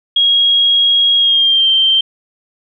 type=tone with pitch glide; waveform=sine; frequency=3288 to 3138 Hz; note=G#7 to G7; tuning=-18 to +1 cents; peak=-8 dBFS; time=0.16-2.01 s; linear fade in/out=5 ms; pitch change=-81 cents; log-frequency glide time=1.17-1.68 s; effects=none